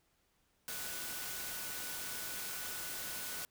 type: tone in noise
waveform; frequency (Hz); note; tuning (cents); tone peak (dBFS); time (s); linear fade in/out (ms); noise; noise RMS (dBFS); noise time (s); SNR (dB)
sine; 1479; F#6; -1; -51; 0.68-3.45; 0; white; -42; 0.68-3.45; -12
effects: pink hiss -75 dBFS RMS until 3.5 s